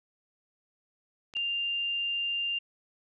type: clicks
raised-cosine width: 0.2 ms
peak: -29 dBFS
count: 2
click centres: 1.338 / 1.368 s
type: tone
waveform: sine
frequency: 2794 Hz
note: F7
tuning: in tune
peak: -28 dBFS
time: 1.35-2.59 s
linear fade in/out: 10 ms
effects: none